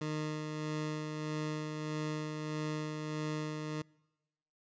20% pulse tone with tremolo, 153.4 Hz, D#3, 24 cents flat, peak -29 dBFS, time 0.01-3.82 s, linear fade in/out 5 ms, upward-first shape sine, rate 1.6 Hz, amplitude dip 35%, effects noise-tail reverb RT60 1.0 s tail -25 dB re dry + resampled to 16000 Hz

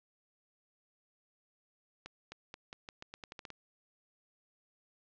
accelerating click train, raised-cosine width 0.2 ms, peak -27 dBFS, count 12, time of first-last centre 2.06-3.503 s, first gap 260 ms, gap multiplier 0.85, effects low-pass 5000 Hz 12 dB/octave

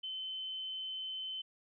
sine tone, 3062 Hz, G7, 41 cents flat, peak -38 dBFS, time 0.03-1.42 s, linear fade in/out 10 ms, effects none

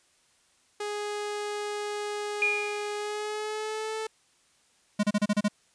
sawtooth tone with pitch glide, 415.3 to 439 Hz, G#4 to A4, 0 to -4 cents, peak -27 dBFS, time 0.8-4.07 s, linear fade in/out 5 ms, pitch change +96 cents, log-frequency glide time 2.96-3.96 s
sine tone with exponential decay, 2434 Hz, D#7, 39 cents flat, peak -20 dBFS, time 2.42-3.11 s, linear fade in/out 1 ms, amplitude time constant 150 ms
square tone bursts, 207.7 Hz, G#3, in tune, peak -22 dBFS, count 7, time 4.99-5.484 s, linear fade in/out 10 ms, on 44 ms, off 31 ms
effects white hiss -65 dBFS RMS until 5.74 s + resampled to 22050 Hz

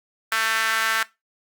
sawtooth tone with high-pass filter, 223 Hz, A3, 23 cents sharp, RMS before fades -22 dBFS, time 0.32-1.03 s, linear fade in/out 2 ms, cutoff 1500 Hz, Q 2.8, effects noise-tail reverb RT60 0.2 s tail -18 dB re dry + Opus 32 kbps

